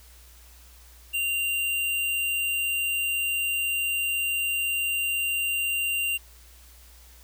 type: tone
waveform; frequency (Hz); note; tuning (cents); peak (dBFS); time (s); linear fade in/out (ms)
square; 2778; F7; -10; -25; 1.13-6.18; 20
effects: added 60 Hz sine -50 dBFS peak until 7.23 s + white hiss -54 dBFS RMS until 7.23 s